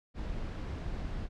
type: noise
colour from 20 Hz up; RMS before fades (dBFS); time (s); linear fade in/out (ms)
brown; -37; 0.14-1.29; 50
effects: low-pass 5000 Hz 12 dB/octave